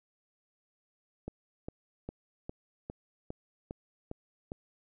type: click train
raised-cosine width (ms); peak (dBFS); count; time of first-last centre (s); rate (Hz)
2; -25; 9; 1.28-4.519; 2.47
effects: none